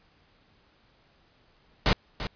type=noise with echo; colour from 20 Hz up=pink; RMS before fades=-21 dBFS; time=1.86-1.93 s; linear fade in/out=0 ms; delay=340 ms; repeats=1; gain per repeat=-11 dB; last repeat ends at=2.27 s; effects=pink hiss -63 dBFS RMS until 2.35 s + resampled to 11025 Hz